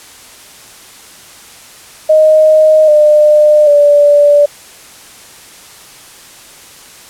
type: tone with pitch steps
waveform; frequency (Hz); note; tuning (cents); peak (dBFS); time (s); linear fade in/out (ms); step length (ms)
sine; 622.3 / 601.8 / 582; D#5 / D5 / D5; 0 / +42 / -16; -3; 2.09-4.46; 10; 790
effects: white hiss -36 dBFS RMS until 7.09 s + low-pass 11000 Hz 12 dB/octave